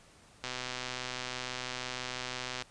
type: click train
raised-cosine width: 0.2 ms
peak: -19 dBFS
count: 276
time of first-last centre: 0.44-2.623 s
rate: 126 Hz
effects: pink hiss -59 dBFS RMS until 2.7 s + resampled to 22050 Hz

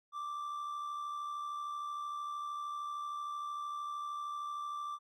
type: tone with amplitude modulation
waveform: triangle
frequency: 1174.7 Hz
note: D6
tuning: in tune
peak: -34 dBFS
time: 0.12-4.99 s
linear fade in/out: 50 ms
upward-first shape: sine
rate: 73.1 Hz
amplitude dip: 40%
effects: none

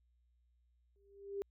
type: tone with exponential growth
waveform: sine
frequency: 398.5 Hz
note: G4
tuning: 28 cents sharp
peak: -34 dBFS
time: 0.96-1.42 s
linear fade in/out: 0 ms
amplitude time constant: 100 ms
effects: added 60 Hz sine -70 dBFS peak until 1.5 s

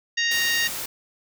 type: harmonic tone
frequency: 932.3 Hz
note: A#5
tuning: in tune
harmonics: 2 / 3 / 4 / 5 / 6 / 7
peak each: -23 / -27 / -29 / -31 / -33 / -34 dBFS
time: 0.17-0.68 s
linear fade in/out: 10 ms
type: noise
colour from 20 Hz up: white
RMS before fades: -31 dBFS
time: 0.31-0.86 s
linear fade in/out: 5 ms
effects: none

